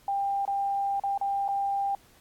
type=tone with dropouts; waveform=sine; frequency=795 Hz; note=G5; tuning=24 cents sharp; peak=-25 dBFS; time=0.08-1.95 s; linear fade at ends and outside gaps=2 ms; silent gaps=0.452-0.477 / 0.998-1.036 / 1.177-1.212 / 1.48-1.487 s; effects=pink hiss -59 dBFS RMS until 2.2 s + AAC 64 kbps